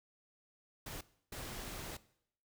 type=noise bursts at uneven times; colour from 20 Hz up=pink; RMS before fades=-45 dBFS; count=2; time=0.86-1.01 / 1.32-1.97 s; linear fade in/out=5 ms; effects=noise-tail reverb RT60 0.7 s tail -19 dB re dry